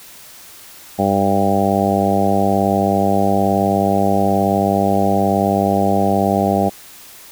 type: harmonic tone with a mistuned harmonic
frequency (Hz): 98.9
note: G2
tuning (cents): +16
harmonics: 1 / 2 / 3 / 4 / 5 / 6 / 7 / 8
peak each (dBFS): -24 / -18 / -23 / -23 / -24 / -22 / -20 / -20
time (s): 0.98-6.7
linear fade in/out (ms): 20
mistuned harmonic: 1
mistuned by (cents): -23
effects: white hiss -40 dBFS RMS until 7.31 s